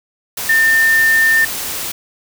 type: tone in noise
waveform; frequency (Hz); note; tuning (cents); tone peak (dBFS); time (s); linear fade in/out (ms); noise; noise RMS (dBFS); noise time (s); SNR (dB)
sine; 1800; A6; +39; -9; 0.49-1.45; 5; white; -23; 0.37-1.92; +11
effects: none